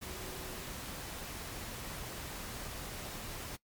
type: tone in noise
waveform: sine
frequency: 370 Hz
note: F#4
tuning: in tune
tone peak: -50 dBFS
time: 0.05-0.64 s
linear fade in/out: 20 ms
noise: pink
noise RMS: -43 dBFS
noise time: 0.01-3.57 s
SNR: -10 dB
effects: noise-tail reverb RT60 0.1 s tail -20 dB re dry + MP3 96 kbps